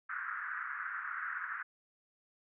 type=band-pass noise; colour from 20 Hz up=pink; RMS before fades=-40 dBFS; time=0.09-1.63 s; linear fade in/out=10 ms; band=1300 to 1700 Hz; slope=48 dB/octave; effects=none